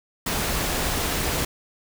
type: noise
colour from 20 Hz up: pink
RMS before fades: -25 dBFS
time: 0.26-1.45 s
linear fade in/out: 5 ms
effects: none